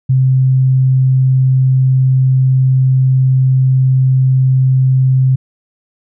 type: tone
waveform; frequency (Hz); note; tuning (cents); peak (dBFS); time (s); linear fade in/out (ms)
sine; 130.81; C3; 0; -7; 0.09-5.36; 10
effects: none